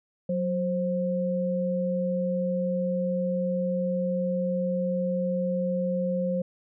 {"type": "tone pair together", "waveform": "sine", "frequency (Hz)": [183.58, 528], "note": ["F#3", "C5"], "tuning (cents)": [-13, 16], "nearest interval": "octave + tritone", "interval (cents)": 1829, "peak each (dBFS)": -27, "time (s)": [0.29, 6.42], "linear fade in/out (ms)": 5, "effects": []}